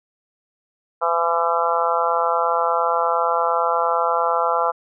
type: harmonic tone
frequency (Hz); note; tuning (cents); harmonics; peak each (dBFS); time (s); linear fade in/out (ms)
168.6; E3; +39; 3 / 4 / 5 / 6 / 7 / 8; -24 / -24 / -24 / -24 / -24 / -24; 1.01-4.72; 20
effects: none